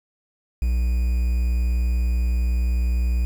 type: tone with quantisation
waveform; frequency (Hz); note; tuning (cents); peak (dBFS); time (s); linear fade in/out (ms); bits
triangle; 60.3; B1; -41; -16; 0.62-3.25; 0; 7
effects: none